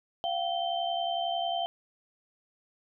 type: tone cluster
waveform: sine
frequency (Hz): 691 / 762 / 3111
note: F5 / G5 / G7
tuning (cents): -19 / -49 / -14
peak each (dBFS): -30 / -34 / -35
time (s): 0.24-1.66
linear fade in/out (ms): 0
effects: none